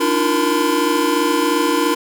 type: tone cluster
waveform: square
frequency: 290.5 / 313.5 / 347.8 / 468 / 1016 Hz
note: D4 / D#4 / F4 / A#4 / B5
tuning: -19 / +13 / -7 / +7 / +49 cents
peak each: -22 dBFS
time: 0-1.95 s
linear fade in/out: 10 ms
effects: none